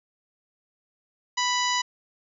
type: harmonic tone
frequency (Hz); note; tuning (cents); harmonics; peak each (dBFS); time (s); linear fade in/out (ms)
988; B5; 0; 1 / 2 / 3 / 4 / 5 / 6 / 7; -26 / -29 / -31 / -32 / -33 / -34 / -34; 1.37-1.82; 10
effects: none